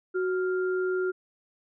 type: tone pair together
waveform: sine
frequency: 370 / 1396.9 Hz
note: F#4 / F6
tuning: 0 / 0 cents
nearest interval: octave + major seventh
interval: 2300 cents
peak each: -25 / -34 dBFS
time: 0.14-1.12 s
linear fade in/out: 20 ms
effects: none